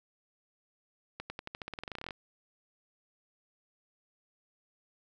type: accelerating click train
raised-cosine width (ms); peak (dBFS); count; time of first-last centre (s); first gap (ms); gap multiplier
0.3; -23; 19; 1.2-2.108; 100; 0.91
effects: none